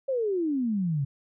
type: exponential sweep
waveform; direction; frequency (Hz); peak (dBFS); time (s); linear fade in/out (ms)
sine; down; 554.4 to 132.9; -24; 0.08-1.05; 10
effects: none